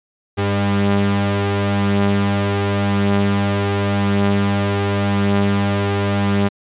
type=tone pair together; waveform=sawtooth; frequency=100 / 200.9 Hz; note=G2 / G3; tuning=+35 / +43 cents; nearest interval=octave; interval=1208 cents; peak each=-14 dBFS; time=0.37-6.49 s; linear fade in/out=20 ms; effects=resampled to 8000 Hz